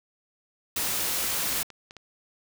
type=noise; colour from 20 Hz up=white; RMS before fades=-28 dBFS; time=0.76-1.63 s; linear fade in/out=5 ms
type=clicks; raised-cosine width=0.2 ms; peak=-27 dBFS; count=6; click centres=1.194 / 1.422 / 1.63 / 1.703 / 1.909 / 1.967 s
effects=none